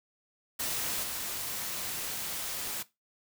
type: noise with level steps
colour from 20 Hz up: white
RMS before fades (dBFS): -33 / -36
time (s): 0.59-2.83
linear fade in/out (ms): 10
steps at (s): 1.03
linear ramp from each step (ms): 5
effects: noise-tail reverb RT60 0.2 s tail -17 dB re dry